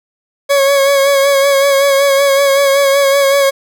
40% pulse tone with vibrato, 554.4 Hz, C#5, in tune, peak -7 dBFS, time 0.49-3.51 s, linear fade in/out 20 ms, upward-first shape sine, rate 5.3 Hz, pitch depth 32 cents each way, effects none

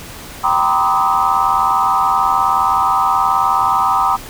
sine tone cluster, 779 / 941 / 1020 / 1194 / 1274 Hz, G5 / A#5 / C6 / D6 / D#6, -11 / +16 / -44 / +28 / +41 cents, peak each -18 dBFS, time 0.43-4.17 s, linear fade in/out 20 ms, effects pink hiss -33 dBFS RMS until 4.29 s

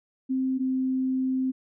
sine tone pair in turn, 261.6 / 260.4 Hz, C4 / C4, 0 / -8 cents, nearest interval unison, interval 8 cents, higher first, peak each -23 dBFS, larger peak neither, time 0.29-0.59 / 0.59-1.52 s, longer second, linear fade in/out 20 ms, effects none

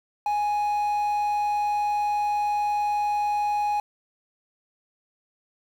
triangle tone with quantisation, 830.6 Hz, G#5, in tune, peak -20 dBFS, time 0.26-3.8 s, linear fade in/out 2 ms, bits 8, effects none

